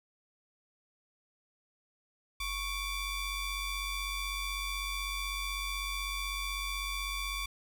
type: ring-modulated tone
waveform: 20% pulse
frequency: 1152 Hz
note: D6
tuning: 34 cents flat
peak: -26 dBFS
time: 2.4-7.46 s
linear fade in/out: 5 ms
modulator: 1200 Hz
effects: none